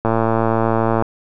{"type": "click train", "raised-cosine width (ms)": 1, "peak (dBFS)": -3, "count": 111, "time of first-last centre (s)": [0.05, 1.023], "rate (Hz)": 113, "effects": []}